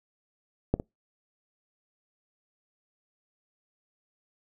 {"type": "clicks", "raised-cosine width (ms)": 2, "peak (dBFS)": [-9, -19], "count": 2, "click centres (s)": [0.74, 0.799], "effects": ["noise-tail reverb RT60 0.2 s tail -26 dB re dry"]}